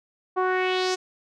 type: tone with low-pass filter sweep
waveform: sawtooth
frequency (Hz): 370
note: F#4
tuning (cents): 0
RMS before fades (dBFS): -24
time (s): 0.36-0.96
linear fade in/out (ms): 20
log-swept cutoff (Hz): 1000 to 6600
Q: 2.7
effects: none